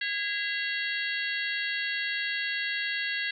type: harmonic tone with a mistuned harmonic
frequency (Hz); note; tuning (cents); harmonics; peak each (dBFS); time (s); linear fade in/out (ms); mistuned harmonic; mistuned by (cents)
549; C#5; -17; 3 / 4 / 5 / 6 / 7 / 8; -32 / -34 / -36 / -38 / -39 / -40; 0.01-3.31; 5; 4; -140
effects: none